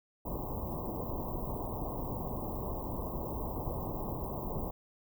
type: band-stop noise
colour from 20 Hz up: pink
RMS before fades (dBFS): -37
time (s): 0.25-4.71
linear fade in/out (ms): 10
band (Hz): 1100 to 15000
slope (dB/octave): 96
effects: none